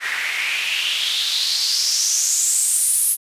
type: noise with band-pass filter sweep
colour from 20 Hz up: white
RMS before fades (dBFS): -20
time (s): 0-3.17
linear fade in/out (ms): 50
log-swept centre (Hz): 1800 to 11000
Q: 4.8
effects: resampled to 32000 Hz